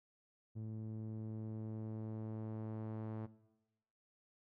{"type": "tone with low-pass filter sweep", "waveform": "sawtooth", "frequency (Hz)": 109.6, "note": "A2", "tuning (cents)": -6, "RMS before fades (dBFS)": -44, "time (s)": [0.55, 3.27], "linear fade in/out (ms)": 20, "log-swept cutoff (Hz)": [270, 1000], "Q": 0.71, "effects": ["noise-tail reverb RT60 1.0 s tail -18 dB re dry"]}